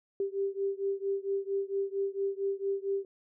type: beating tone pair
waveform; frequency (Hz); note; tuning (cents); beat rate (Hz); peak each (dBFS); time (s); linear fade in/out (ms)
sine; 392 / 396.4; G4 / G4; 0 / +19; 4.4; -32 / -33; 0.2-3.05; 2
effects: none